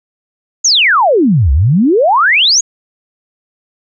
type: exponential two-way sweep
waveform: sine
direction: down then up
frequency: 6940 to 63.5 to 6940 Hz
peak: -6 dBFS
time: 0.64-2.61 s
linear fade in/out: 10 ms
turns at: 1.52 s
effects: none